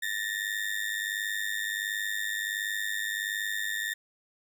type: ring-modulated tone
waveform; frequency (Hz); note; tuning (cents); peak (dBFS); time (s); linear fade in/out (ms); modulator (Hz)
35% pulse; 1817; A#6; -45; -25; 0.02-3.94; 10; 50.7
effects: none